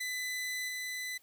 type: tone with level steps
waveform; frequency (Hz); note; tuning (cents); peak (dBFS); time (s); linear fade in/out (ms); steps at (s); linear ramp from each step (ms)
sawtooth; 2004; B6; +25; -31 / -33; 0-1.18; 10; 0.68; 10
effects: white hiss -66 dBFS RMS until 1.22 s